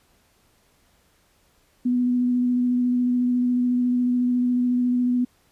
sine tone with vibrato, 246.9 Hz, B3, in tune, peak -18 dBFS, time 1.85-5.25 s, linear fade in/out 10 ms, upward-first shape square, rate 14 Hz, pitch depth 10 cents each way, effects pink hiss -62 dBFS RMS until 5.51 s + resampled to 32000 Hz

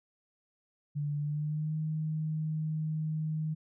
sine tone with pitch glide, 146.4 to 156 Hz, D3 to D#3, -5 to +5 cents, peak -30 dBFS, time 0.95-3.55 s, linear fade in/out 20 ms, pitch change +110 cents, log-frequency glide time 1.18-1.76 s, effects none

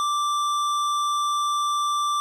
sine tone with hard clipping, 1174.7 Hz, D6, in tune, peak -23 dBFS, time 0-2.2 s, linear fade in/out 0 ms, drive 13 dB, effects none

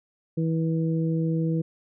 harmonic tone, 162.4 Hz, E3, 26 cents flat, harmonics 1 / 2 / 3, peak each -23 / -29 / -33 dBFS, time 0.37-1.62 s, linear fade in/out 10 ms, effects none

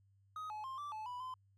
triangle tone with pitch steps, 1256 / 853 / 1057 / 1167 / 866 / 987 / 1025 Hz, D#6 / G#5 / C6 / D6 / A5 / B5 / C6, +16 / +46 / +17 / -11 / -28 / -1 / -36 cents, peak -40 dBFS, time 0.36-1.34 s, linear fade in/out 2 ms, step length 140 ms, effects added 98 Hz sine -67 dBFS peak until 1.57 s

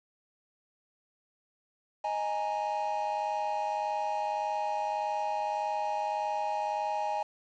triangle chord, D# suspended fourth, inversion none, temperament equal, 622.3 / 830.6 / 932.3 Hz, D#5 / G#5 / A#5, 0 / 0 / 0 cents, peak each -34 / -29 / -35 dBFS, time 2.04-7.23 s, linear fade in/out 5 ms, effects resampled to 16000 Hz + 9-bit

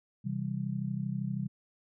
sine chord, C major, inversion none, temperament just, 130.81 / 163.52 / 196.22 Hz, C3 / E3 / G3, 0 / -14 / +2 cents, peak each -35 / -37 / -35 dBFS, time 0.24-1.48 s, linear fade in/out 20 ms, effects none

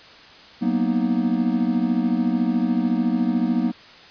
triangle chord, B major seventh, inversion second, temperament equal, 185 / 233.1 / 246.9 / 311.1 Hz, F#3 / A#3 / B3 / D#4, 0 / 0 / 0 / 0 cents, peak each -24 / -20 / -21 / -25 dBFS, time 0.61-3.72 s, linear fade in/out 20 ms, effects white hiss -45 dBFS RMS until 4.1 s + resampled to 11025 Hz

